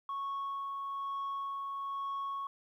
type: tone with tremolo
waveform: sine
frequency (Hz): 1105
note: C#6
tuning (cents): -6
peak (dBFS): -32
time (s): 0.09-2.47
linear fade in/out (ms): 2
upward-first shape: sine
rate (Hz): 1.1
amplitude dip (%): 30
effects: tanh soft clip ceiling -33 dBFS + 12-bit